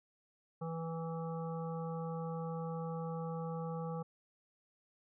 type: harmonic tone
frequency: 164.2 Hz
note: E3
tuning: 6 cents flat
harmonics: 1 / 3 / 5 / 7 / 8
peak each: -39 / -43 / -47 / -50 / -55 dBFS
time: 0.61-4.03 s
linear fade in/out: 10 ms
effects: none